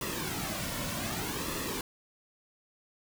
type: noise with flanger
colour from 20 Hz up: pink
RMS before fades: -35 dBFS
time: 0.01-1.81 s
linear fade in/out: 2 ms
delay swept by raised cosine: 1.3 to 2.5 ms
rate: 0.65 Hz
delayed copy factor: -0.65
effects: none